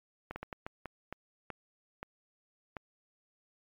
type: slowing click train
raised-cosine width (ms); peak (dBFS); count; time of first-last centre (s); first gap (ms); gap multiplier
0.5; -24; 10; 0.31-2.768; 50; 1.4
effects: MP3 96 kbps